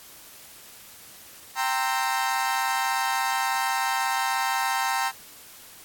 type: chord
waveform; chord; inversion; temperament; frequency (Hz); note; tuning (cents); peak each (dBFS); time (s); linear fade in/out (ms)
30% pulse; C dominant seventh; second; equal with one note detuned; 784 / 920.6 / 1046.5 / 1318.5; G5 / Bb5 / C6 / E6; 0 / -22 / 0 / 0; -25 / -25 / -28 / -30; 1.55-5.12; 50
effects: white hiss -47 dBFS RMS until 5.84 s + AAC 64 kbps